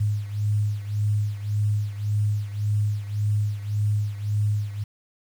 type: beating tone pair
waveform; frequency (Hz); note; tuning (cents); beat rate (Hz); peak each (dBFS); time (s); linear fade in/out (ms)
sine; 103.83 / 105.63; G#2 / G#2; 0 / +30; 1.8; -23 / -27; 0-4.84; 10
effects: 8-bit